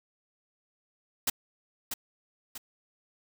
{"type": "noise with echo", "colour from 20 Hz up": "white", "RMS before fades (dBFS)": -27, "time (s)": [1.27, 1.3], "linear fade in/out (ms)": 5, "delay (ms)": 640, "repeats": 2, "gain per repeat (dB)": -7, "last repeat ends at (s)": 2.58, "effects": []}